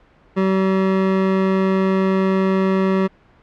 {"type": "tone", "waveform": "25% pulse", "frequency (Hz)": 190.7, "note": "G3", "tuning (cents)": -47, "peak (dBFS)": -11, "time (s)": [0.36, 3.08], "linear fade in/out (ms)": 20, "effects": ["pink hiss -52 dBFS RMS until 3.42 s", "low-pass 2000 Hz 12 dB/octave"]}